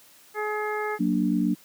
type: harmonic tone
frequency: 423.2 Hz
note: G#4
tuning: 33 cents sharp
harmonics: 1 / 2 / 3 / 4 / 5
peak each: -29 / -32 / -34 / -35 / -36 dBFS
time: 0.34-0.99 s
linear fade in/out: 50 ms
type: chord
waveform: sine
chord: Gb augmented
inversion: none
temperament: equal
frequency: 185 / 233.1 / 293.7 Hz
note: Gb3 / Bb3 / D4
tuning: 0 / 0 / 0 cents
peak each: -25 dBFS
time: 0.99-1.55 s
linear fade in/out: 20 ms
effects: white hiss -54 dBFS RMS until 1.64 s + high-pass 100 Hz 12 dB/octave